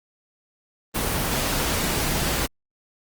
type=noise; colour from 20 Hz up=pink; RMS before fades=-24 dBFS; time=0.94-2.47 s; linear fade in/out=20 ms; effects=Opus 24 kbps